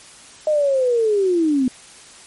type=linear sweep; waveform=sine; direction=down; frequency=622.3 to 246.9 Hz; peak=-14 dBFS; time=0.47-1.68 s; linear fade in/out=2 ms; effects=white hiss -43 dBFS RMS until 2.26 s + MP3 48 kbps